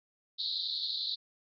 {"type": "band-pass noise", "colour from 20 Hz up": "white", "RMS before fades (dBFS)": -35, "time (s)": [0.38, 1.16], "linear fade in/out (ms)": 20, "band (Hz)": [3700, 4400], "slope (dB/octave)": 96, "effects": []}